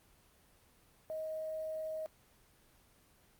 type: tone with quantisation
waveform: sine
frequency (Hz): 630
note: D#5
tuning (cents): +21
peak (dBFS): -37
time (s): 1.1-2.06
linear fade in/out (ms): 0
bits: 10
effects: pink hiss -66 dBFS RMS until 3.39 s + Opus 24 kbps